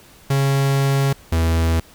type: tone pair in turn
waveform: 45% pulse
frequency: 137.6 / 82.08 Hz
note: C#3 / E2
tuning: -12 / -7 cents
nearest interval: major sixth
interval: 895 cents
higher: first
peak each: -15 dBFS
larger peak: neither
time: 0.3-1.13 / 1.32-1.8 s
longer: first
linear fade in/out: 5 ms
effects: pink hiss -47 dBFS RMS until 1.94 s